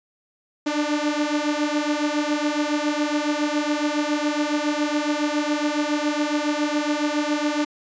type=beating tone pair; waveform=sawtooth; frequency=293.7 / 300.9 Hz; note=D4 / D4; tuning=0 / +42 cents; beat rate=7.2 Hz; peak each=-20 dBFS; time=0.66-7.65 s; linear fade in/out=10 ms; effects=resampled to 16000 Hz